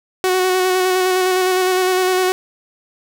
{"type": "tone with vibrato", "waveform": "sawtooth", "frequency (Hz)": 370, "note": "F#4", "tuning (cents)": 0, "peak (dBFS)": -10, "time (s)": [0.24, 2.32], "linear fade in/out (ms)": 0, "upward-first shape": "square", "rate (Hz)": 9.8, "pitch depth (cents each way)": 17, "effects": []}